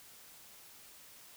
silence, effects white hiss -56 dBFS RMS until 1.36 s

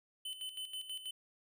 square tone with tremolo, 3035 Hz, F#7, 43 cents sharp, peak -40 dBFS, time 0.25-1.11 s, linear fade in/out 5 ms, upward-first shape square, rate 6.2 Hz, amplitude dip 65%, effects none

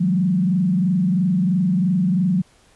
sine tone with frequency modulation, 182.8 Hz, F#3, 21 cents flat, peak -15 dBFS, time 0-2.42 s, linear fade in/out 10 ms, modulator 23 Hz, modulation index 0.87, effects pink hiss -55 dBFS RMS until 2.75 s + resampled to 24000 Hz

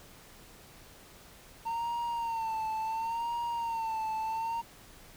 triangle tone with vibrato, 910 Hz, A#5, 42 cents flat, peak -29 dBFS, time 1.65-4.62 s, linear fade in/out 20 ms, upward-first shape sine, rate 0.71 Hz, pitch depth 62 cents each way, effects pink hiss -54 dBFS RMS until 5.16 s

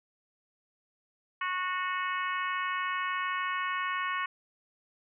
harmonic tone, 366.8 Hz, F#4, 15 cents flat, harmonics 3 / 4 / 5 / 6 / 7 / 8, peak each -32 / -38 / -36 / -39 / -42 / -44 dBFS, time 1.41-4.26 s, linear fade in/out 5 ms, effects none

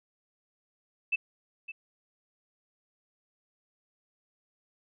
sine tone with echo, 2637 Hz, E7, in tune, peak -24 dBFS, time 1.12-1.16 s, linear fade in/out 10 ms, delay 560 ms, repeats 1, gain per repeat -13 dB, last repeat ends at 1.72 s, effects none

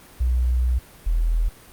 sine tone pair in turn, 61.74 / 41.21 Hz, B1 / E1, 0 / 0 cents, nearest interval perfect fifth, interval 700 cents, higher first, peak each -17 dBFS, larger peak neither, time 0.2-0.79 / 1.06-1.49 s, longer first, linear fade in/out 10 ms, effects pink hiss -47 dBFS RMS until 1.72 s + Opus 32 kbps

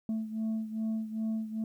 sine beating tone pair, 220 / 222.5 Hz, A3 / A3, 0 / +20 cents, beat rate 2.5 Hz, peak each -30 / -34 dBFS, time 0.09-1.64 s, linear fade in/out 2 ms, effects tanh soft clip ceiling -28 dBFS + 11-bit

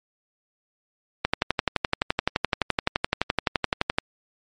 click train, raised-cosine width 0.3 ms, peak -4 dBFS, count 33, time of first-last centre 1.25-3.985 s, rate 11.7 Hz, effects MP3 48 kbps

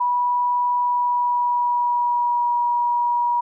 sine tone with pitch glide, 977 to 960.8 Hz, B5 to B5, -19 to -48 cents, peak -17 dBFS, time 0-3.41 s, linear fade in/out 10 ms, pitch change -29 cents, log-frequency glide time 0.76-2.53 s, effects none

